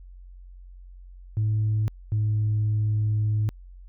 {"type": "tone pair in turn", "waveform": "sine", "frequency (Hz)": [107.5, 106.7], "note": ["A2", "G#2"], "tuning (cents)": [-40, 47], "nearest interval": "unison", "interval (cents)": 13, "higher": "first", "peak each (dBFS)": -19, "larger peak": "neither", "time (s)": [[1.37, 1.88], [2.12, 3.49]], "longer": "second", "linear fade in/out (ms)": 0, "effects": ["tanh soft clip ceiling -18 dBFS", "added 45 Hz sine -42 dBFS peak until 3.88 s"]}